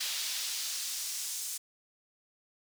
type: noise with high-pass filter sweep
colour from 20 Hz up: brown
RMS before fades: -36 dBFS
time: 0-1.58 s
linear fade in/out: 10 ms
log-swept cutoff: 3800 to 7200 Hz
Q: 1.2
effects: none